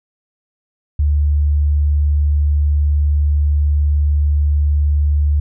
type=tone; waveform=sine; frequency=73.42 Hz; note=D2; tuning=in tune; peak=-11 dBFS; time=0.99-5.4 s; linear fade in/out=5 ms; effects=none